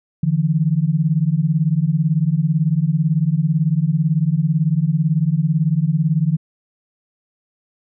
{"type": "beating tone pair", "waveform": "sine", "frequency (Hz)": [148.8, 166.8], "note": ["D3", "E3"], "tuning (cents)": [23, 21], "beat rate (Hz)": 18, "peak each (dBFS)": -17, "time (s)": [0.23, 6.37], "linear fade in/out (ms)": 5, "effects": []}